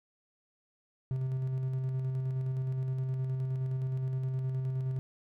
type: tone with tremolo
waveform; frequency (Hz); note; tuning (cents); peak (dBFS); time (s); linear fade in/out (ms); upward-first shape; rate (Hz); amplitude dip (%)
triangle; 130.81; C3; 0; -27; 1.11-4.99; 0; square; 9.6; 25
effects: none